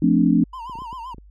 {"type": "chord", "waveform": "sine", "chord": "D minor seventh", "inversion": "first", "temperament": "equal", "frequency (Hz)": [174.61, 220, 261.6, 293.7], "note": ["F3", "A3", "C4", "D4"], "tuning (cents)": [0, 0, 0, 0], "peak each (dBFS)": -19, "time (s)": [0.02, 0.44], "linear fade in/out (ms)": 5}
{"type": "tone with vibrato", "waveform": "triangle", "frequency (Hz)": 973, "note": "B5", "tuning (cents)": -26, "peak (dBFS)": -29, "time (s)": [0.53, 1.14], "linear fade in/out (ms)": 5, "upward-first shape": "sine", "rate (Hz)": 7.7, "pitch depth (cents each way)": 130}
{"type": "clicks", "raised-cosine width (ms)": 3, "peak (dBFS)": -28, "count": 7, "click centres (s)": [0.697, 0.755, 0.788, 0.82, 0.929, 1.145, 1.183]}
{"effects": ["added 50 Hz sine -44 dBFS peak until 1.3 s"]}